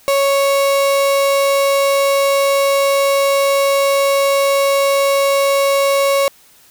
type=tone; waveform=35% pulse; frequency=554 Hz; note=C#5; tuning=1 cent flat; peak=-10 dBFS; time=0.08-6.28 s; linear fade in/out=0 ms; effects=white hiss -48 dBFS RMS until 6.7 s